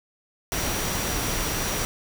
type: tone in noise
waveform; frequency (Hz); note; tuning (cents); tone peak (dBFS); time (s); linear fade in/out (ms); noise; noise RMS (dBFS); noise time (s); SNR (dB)
sine; 5790; F#8; -38; -35; 0.52-1.85; 0; pink; -27; 0.52-1.85; -11
effects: none